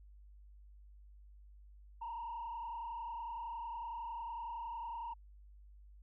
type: tone with frequency modulation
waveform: sine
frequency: 932.3 Hz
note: A#5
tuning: in tune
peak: -39 dBFS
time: 2.01-5.14 s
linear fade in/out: 10 ms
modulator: 30.9 Hz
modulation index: 1.1
effects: tanh soft clip ceiling -37 dBFS + added 50 Hz sine -55 dBFS peak until 6.02 s